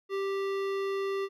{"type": "tone with hard clipping", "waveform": "sine", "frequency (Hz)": 392, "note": "G4", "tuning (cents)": 0, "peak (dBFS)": -31, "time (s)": [0.09, 1.29], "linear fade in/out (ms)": 50, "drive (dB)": 16, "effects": []}